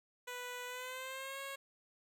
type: tone with pitch glide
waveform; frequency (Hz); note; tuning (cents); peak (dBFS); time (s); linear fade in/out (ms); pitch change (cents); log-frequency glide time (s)
10% pulse; 493.9 to 548; B4 to C#5; 0 to -20; -34; 0.27-1.56; 10; +180; 0.66-1.4
effects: none